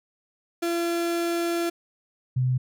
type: tone pair in turn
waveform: 35% pulse / sine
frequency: 340.4 / 127.51 Hz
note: F4 / C3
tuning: -44 / -44 cents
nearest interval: octave + perfect fourth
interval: 1700 cents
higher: first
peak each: -22 / -20 dBFS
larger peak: second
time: 0.62-1.7 / 2.36-2.58 s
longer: first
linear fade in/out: 10 ms
effects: none